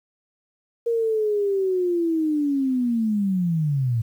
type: linear sweep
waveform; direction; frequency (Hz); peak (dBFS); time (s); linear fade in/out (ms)
sine; down; 470.6 to 110; -19; 0.86-4.02; 10
effects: 9-bit